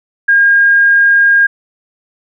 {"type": "tone", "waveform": "sine", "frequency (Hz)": 1619, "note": "G#6", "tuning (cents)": -45, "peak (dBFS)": -5, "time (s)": [0.28, 1.47], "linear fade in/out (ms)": 10, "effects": []}